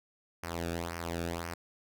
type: tone with flanger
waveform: sawtooth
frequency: 84.6 Hz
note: E2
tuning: 45 cents sharp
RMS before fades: -37 dBFS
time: 0.43-1.54 s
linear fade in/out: 5 ms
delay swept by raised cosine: 0.26 to 1 ms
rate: 1.9 Hz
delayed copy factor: -0.75
effects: none